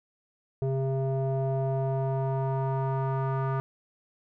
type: tone with low-pass filter sweep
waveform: square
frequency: 134 Hz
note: C3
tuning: 42 cents sharp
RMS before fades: -28 dBFS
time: 0.62-3.6 s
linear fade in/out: 0 ms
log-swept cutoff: 520 to 1200 Hz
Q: 3
effects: none